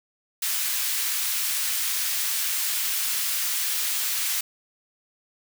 white high-pass noise, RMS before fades -26 dBFS, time 0.42-4.41 s, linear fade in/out 5 ms, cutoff 1600 Hz, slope 12 dB/octave, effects none

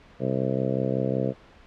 harmonic tone, 65.41 Hz, C2, in tune, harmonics 2 / 3 / 4 / 5 / 6 / 7 / 8 / 9 / 10, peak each -29 / -30 / -32 / -34 / -35 / -31 / -30 / -37 / -37 dBFS, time 0.19-1.34 s, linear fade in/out 50 ms, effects pink hiss -52 dBFS RMS until 1.66 s + low-pass 3000 Hz 12 dB/octave

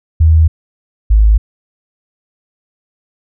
sine tone pair in turn, 79.9 / 53.11 Hz, D#2 / G#1, +47 / +39 cents, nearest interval perfect fifth, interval 708 cents, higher first, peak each -4 dBFS, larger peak neither, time 0.2-0.48 / 1.1-1.38 s, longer neither, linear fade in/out 10 ms, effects none

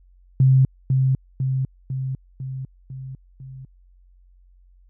sine tone with echo, 131.9 Hz, C3, 14 cents sharp, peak -11 dBFS, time 0.4-0.65 s, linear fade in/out 2 ms, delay 500 ms, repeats 6, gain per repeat -4 dB, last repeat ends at 3.65 s, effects added 45 Hz sine -50 dBFS peak until 4.89 s

